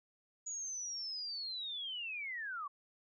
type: linear sweep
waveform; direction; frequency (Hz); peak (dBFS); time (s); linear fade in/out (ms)
sine; down; 6840 to 1097; -39; 0.46-2.68; 10
effects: none